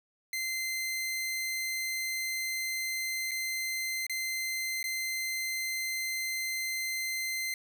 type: tone with dropouts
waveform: sawtooth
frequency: 2075 Hz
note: C7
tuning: 15 cents flat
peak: -28 dBFS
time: 0.33-7.54 s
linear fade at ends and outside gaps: 2 ms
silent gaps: 3.311-3.315 / 4.067-4.096 / 4.829-4.84 s
effects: none